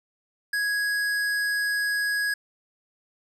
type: tone with hard clipping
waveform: triangle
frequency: 1662 Hz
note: G#6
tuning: 1 cent sharp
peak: -25 dBFS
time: 0.53-2.34 s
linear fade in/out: 5 ms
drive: 17 dB
effects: none